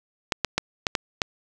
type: clicks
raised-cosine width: 0.2 ms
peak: -4 dBFS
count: 6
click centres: 0.322 / 0.447 / 0.58 / 0.868 / 0.952 / 1.218 s
effects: none